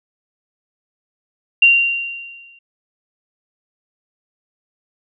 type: tone with exponential decay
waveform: sine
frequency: 2767 Hz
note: F7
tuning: 17 cents flat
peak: -5 dBFS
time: 1.62-2.59 s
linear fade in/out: 5 ms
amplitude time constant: 210 ms
effects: none